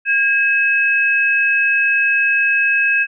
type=tone pair together; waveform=sine; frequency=1625 / 2574 Hz; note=G#6 / E7; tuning=-38 / -42 cents; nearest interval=minor sixth; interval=796 cents; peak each=-15 dBFS; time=0.05-3.07 s; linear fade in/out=50 ms; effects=none